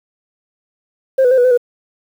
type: tone with pitch steps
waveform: sine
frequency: 529 / 493.7 / 523 / 489.5 / 508 / 485.1 Hz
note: C5 / B4 / C5 / B4 / B4 / B4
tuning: +19 / -1 / -1 / -15 / +49 / -31 cents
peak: -6 dBFS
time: 1.18-1.576 s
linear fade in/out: 10 ms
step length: 66 ms
effects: tanh soft clip ceiling -6 dBFS + 7-bit